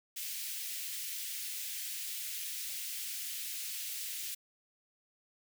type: high-pass noise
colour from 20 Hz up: white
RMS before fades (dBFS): -40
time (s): 0.16-4.35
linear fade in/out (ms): 10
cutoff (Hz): 2100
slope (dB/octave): 24
effects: none